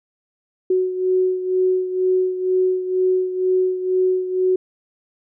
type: beating tone pair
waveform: sine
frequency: 370 / 372.1 Hz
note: F#4 / F#4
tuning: 0 / +10 cents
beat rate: 2.1 Hz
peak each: -17 / -23 dBFS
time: 0.7-4.56 s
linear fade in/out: 5 ms
effects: none